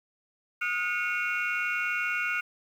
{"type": "tone cluster", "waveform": "sine", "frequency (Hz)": [1254, 1442, 2194, 2445, 2749], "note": ["D#6", "F#6", "C#7", "D#7", "F7"], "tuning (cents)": [13, -45, -18, -31, -28], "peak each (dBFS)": [-38, -29, -32, -36, -33], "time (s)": [0.61, 2.41], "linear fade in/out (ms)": 10, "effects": ["tanh soft clip ceiling -19 dBFS", "9-bit"]}